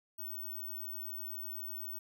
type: tone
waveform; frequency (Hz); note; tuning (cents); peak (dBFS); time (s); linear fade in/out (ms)
sine; 15804; B9; 0; -39; 0.18-1.99; 10
effects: none